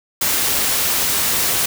white noise, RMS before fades -18 dBFS, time 0.21-1.66 s, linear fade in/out 5 ms, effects none

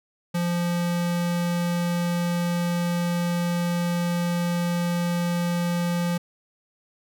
square tone, 173.6 Hz, F3, 10 cents flat, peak -23 dBFS, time 0.34-6.18 s, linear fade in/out 10 ms, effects none

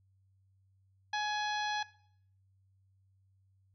harmonic tone with a mistuned harmonic, 840 Hz, G#5, 19 cents sharp, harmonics 1 / 2 / 3 / 4 / 5 / 6 / 7, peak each -34 / -36 / -44 / -42 / -44 / -51 / -51 dBFS, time 1.13-1.83 s, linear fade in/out 5 ms, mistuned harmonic 5, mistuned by -31 cents, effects noise-tail reverb RT60 0.6 s tail -18 dB re dry + added 96 Hz sine -66 dBFS peak until 3.74 s

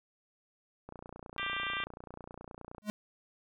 click train, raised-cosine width 1 ms, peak -31 dBFS, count 57, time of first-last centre 0.89-2.782 s, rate 29.6 Hz
harmonic tone, 394.3 Hz, G4, 10 cents sharp, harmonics 3 / 4 / 5 / 6 / 7 / 8 / 9, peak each -39 / -40 / -41 / -42 / -42 / -43 / -44 dBFS, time 1.38-1.84 s, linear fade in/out 0 ms
square tone with exponential growth, 210.2 Hz, G#3, 21 cents sharp, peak -29 dBFS, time 2.82-2.9 s, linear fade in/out 0 ms, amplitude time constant 17 ms
effects none

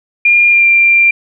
sine tone with pitch glide, 2409 to 2376 Hz, D7 to D7, +43 to +20 cents, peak -5 dBFS, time 0.25-1.11 s, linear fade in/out 5 ms, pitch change -23 cents, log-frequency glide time 0.51-0.65 s, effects none

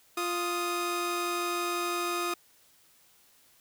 sawtooth tone pair together, 349.2 / 1245.2 Hz, F4 / D#6, 0 / +1 cents, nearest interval octave + minor seventh, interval 2201 cents, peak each -28 dBFS, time 0.17-2.34 s, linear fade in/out 5 ms, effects white hiss -62 dBFS RMS until 3.6 s

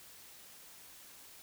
silence, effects white hiss -55 dBFS RMS until 1.42 s

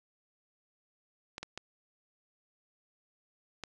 clicks, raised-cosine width 0.2 ms, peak -22 dBFS, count 4, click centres 1.381 / 1.43 / 1.576 / 3.637 s, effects resampled to 22050 Hz

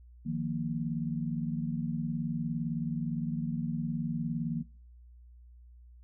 sine chord, Eb suspended second, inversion none, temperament just, 155.56 / 175.01 / 233.3 Hz, Eb3 / F3 / Bb3, 0 / +4 / +2 cents, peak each -34 / -36 / -34 dBFS, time 0.25-4.63 s, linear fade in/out 20 ms, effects noise-tail reverb RT60 0.4 s tail -21 dB re dry + added 60 Hz sine -51 dBFS peak until 6.03 s

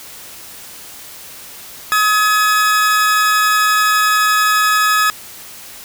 40% pulse tone pair together, 1267.6 / 1694 Hz, D#6 / G#6, +32 / +34 cents, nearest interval perfect fourth, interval 502 cents, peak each -12 / -15 dBFS, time 1.92-5.1 s, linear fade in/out 0 ms, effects white hiss -35 dBFS RMS until 5.84 s

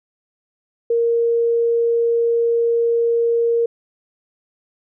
sine tone, 466.2 Hz, A#4, in tune, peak -14 dBFS, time 0.9-3.66 s, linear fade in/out 5 ms, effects none

